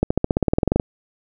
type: accelerating click train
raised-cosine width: 2 ms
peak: -3 dBFS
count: 15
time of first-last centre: 0.03-0.798 s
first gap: 75 ms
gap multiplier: 0.95
effects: none